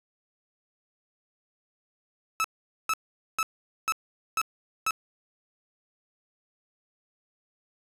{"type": "tone bursts", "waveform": "30% pulse", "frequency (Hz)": 1303, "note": "E6", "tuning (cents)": -20, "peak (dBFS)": -21, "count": 6, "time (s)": [2.4, 4.908], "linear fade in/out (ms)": 0, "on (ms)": 43, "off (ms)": 450, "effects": ["resampled to 32000 Hz"]}